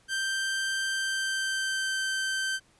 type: tone with pitch glide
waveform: sawtooth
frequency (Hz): 1568 to 1552.7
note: G6 to G6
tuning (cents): 0 to -17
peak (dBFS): -24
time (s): 0.08-2.6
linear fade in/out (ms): 50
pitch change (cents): -17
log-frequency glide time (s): 0.9-1.97
effects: pink hiss -63 dBFS RMS until 2.79 s + resampled to 24000 Hz